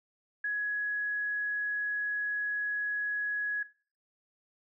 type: tone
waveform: sine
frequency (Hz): 1676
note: G#6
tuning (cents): +15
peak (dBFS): -29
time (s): 0.44-3.63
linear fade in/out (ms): 5
effects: noise-tail reverb RT60 0.4 s tail -18 dB re dry